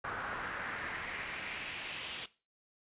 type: noise with band-pass filter sweep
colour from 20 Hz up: brown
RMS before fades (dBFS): -41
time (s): 0.04-2.26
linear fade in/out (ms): 5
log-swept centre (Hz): 1300 to 3200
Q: 2.7
effects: noise-tail reverb RT60 0.3 s tail -17 dB re dry + resampled to 8000 Hz